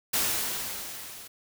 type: noise with level ramp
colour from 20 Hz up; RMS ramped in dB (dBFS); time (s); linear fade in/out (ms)
white; -25 to -45; 0.13-1.28; 10
effects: none